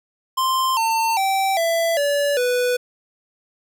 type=tone with pitch steps; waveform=square; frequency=1046.5 / 900.6 / 775 / 666.9 / 573.9 / 493.9 Hz; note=C6 / A5 / G5 / E5 / D5 / B4; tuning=0 / +40 / -20 / +20 / -40 / 0 cents; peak=-18 dBFS; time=0.37-2.77 s; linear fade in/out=10 ms; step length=400 ms; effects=none